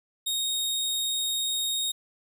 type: tone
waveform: sawtooth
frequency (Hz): 3729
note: A#7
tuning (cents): 0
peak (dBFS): -23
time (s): 0.26-1.92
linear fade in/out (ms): 10
effects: none